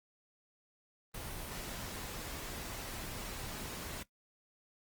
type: noise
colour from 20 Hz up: pink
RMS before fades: -43 dBFS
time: 1.14-4.03 s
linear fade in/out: 5 ms
effects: noise-tail reverb RT60 0.1 s tail -17 dB re dry + Opus 24 kbps